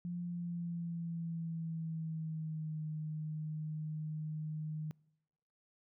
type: tone with pitch glide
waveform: sine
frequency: 174.61 to 154.66 Hz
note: F3 to D#3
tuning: 0 to -10 cents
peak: -37 dBFS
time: 0.05-4.91 s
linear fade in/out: 0 ms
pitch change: -210 cents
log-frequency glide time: 0.22-2.85 s
effects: noise-tail reverb RT60 0.9 s tail -26 dB re dry